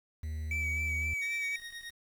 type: tone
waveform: triangle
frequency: 77.78 Hz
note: D#2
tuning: in tune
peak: -32 dBFS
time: 0.23-1.14 s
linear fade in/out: 5 ms
type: tone with vibrato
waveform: triangle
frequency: 2293 Hz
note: D7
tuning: 42 cents flat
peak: -30 dBFS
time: 0.51-1.56 s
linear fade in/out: 2 ms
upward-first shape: sine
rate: 3.9 Hz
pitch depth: 28 cents each way
type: tone with tremolo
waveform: 25% pulse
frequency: 1867 Hz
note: A#6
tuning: 2 cents sharp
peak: -36 dBFS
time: 1.21-1.91 s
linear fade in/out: 20 ms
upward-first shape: sine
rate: 9.4 Hz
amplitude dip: 65%
effects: low-pass 11000 Hz 12 dB/octave + 9-bit